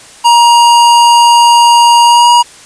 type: tone with pitch glide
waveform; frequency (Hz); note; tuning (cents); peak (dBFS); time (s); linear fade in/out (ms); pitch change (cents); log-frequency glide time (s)
square; 945 to 956.5; A#5 to A#5; +23 to +44; -3; 0.24-2.43; 20; +21; 2.04-2.3
effects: white hiss -35 dBFS RMS until 2.65 s + resampled to 22050 Hz